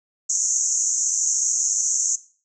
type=band-pass noise; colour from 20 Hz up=white; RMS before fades=-22 dBFS; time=0.29-2.16 s; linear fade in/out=10 ms; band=6100 to 7200 Hz; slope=96 dB/octave; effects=noise-tail reverb RT60 0.4 s tail -17 dB re dry